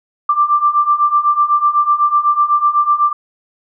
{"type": "beating tone pair", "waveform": "sine", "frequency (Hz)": [1174.7, 1182.7], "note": ["D6", "D6"], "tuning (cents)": [0, 12], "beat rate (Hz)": 8, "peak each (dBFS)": [-15, -12], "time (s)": [0.29, 3.13], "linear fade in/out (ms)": 5, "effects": []}